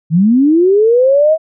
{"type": "linear sweep", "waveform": "sine", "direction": "up", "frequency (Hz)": [150, 649], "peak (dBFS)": -6, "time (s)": [0.1, 1.38], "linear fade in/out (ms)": 50, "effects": []}